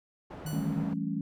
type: low-pass noise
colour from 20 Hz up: white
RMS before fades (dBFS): -44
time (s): 0.3-0.94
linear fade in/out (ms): 10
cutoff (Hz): 730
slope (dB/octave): 12
type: tone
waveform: sine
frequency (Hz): 155.56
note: D#3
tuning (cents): 0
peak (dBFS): -33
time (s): 0.45-0.84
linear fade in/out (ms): 5
type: tone with exponential decay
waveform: 5% pulse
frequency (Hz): 1480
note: F#6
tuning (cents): 0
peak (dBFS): -29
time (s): 0.46-0.97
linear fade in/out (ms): 5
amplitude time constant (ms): 110
type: chord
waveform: sine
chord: A dominant seventh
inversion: second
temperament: equal with one note detuned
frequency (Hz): 164.81 / 196 / 216.1 / 277.2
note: E3 / G3 / A3 / C#4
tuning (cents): 0 / 0 / -31 / 0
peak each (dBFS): -35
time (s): 0.53-1.21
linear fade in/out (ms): 2
effects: none